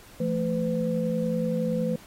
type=tone cluster; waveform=sine; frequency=170.8 / 221.5 / 505 Hz; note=F3 / A3 / B4; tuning=-38 / +12 / +39 cents; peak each=-28 dBFS; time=0.2-1.96 s; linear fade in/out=5 ms; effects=pink hiss -51 dBFS RMS until 2.06 s + AAC 48 kbps